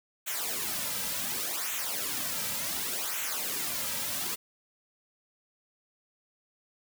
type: noise with flanger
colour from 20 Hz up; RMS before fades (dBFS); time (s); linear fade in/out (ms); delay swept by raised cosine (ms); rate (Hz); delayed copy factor
white; -33; 0.26-4.36; 20; 0.2 to 2.8; 0.68; -0.75
effects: none